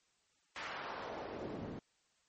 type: noise with band-pass filter sweep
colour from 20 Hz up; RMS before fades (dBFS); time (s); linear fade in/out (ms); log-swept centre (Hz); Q
pink; -44; 0.56-1.79; 0; 1700 to 230; 1.1
effects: white hiss -75 dBFS RMS until 2.28 s + MP3 32 kbps